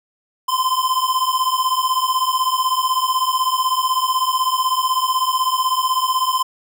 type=beating tone pair; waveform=square; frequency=1023 / 1039 Hz; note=C6 / C6; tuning=-39 / -12 cents; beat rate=16 Hz; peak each=-20 dBFS; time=0.48-6.43 s; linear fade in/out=10 ms; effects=none